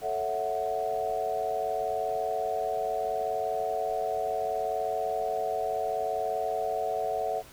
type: chord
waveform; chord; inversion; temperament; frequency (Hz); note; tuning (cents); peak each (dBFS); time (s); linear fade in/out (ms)
sine; F# minor seventh; first; equal; 440 / 554.4 / 659.3 / 740; A4 / C#5 / E5 / F#5; 0 / 0 / 0 / 0; -34 / -36 / -32 / -31; 0.01-7.43; 50
effects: pink hiss -51 dBFS RMS until 7.52 s